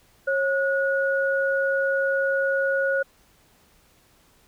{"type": "tone pair together", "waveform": "sine", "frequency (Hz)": [545, 1455], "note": ["C#5", "F#6"], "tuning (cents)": [-29, -29], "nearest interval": "octave + perfect fourth", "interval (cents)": 1700, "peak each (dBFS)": [-22, -24], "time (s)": [0.27, 3.03], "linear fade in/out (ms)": 10, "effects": ["pink hiss -59 dBFS RMS until 4.47 s"]}